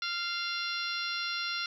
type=harmonic tone with a mistuned harmonic; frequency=693 Hz; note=F5; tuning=14 cents flat; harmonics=2 / 3 / 4 / 5 / 6 / 7 / 8; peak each=-36 / -41 / -39 / -40 / -38 / -44 / -42 dBFS; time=0.02-1.66 s; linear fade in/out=2 ms; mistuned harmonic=3; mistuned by=+16 cents; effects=11-bit